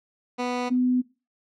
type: tone pair in turn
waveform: 15% pulse / sine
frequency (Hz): 246.9 / 250.9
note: B3 / B3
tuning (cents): 0 / +28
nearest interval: unison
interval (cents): 28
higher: second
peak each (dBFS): -19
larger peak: neither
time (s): 0.38-0.7 / 0.7-1.02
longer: neither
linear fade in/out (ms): 20
effects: noise-tail reverb RT60 0.3 s tail -19 dB re dry + low-pass 5000 Hz 12 dB/octave